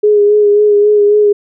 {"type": "tone with vibrato", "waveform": "sine", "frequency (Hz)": 415.3, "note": "G#4", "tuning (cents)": 0, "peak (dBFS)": -5, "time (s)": [0.03, 1.33], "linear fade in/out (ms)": 10, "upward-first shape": "sine", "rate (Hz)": 3.7, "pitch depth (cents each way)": 26, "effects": []}